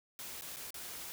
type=noise with dropouts; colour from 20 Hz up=white; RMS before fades=-45 dBFS; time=0.19-1.12 s; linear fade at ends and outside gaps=0 ms; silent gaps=0.411-0.421 / 0.561-0.568 / 0.705-0.743 s; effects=none